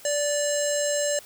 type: tone with low-pass filter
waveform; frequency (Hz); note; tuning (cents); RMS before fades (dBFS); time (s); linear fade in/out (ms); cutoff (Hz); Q
square; 583; D5; -13; -25; 0.05-1.19; 2; 7500; 8.3
effects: white hiss -48 dBFS RMS until 1.25 s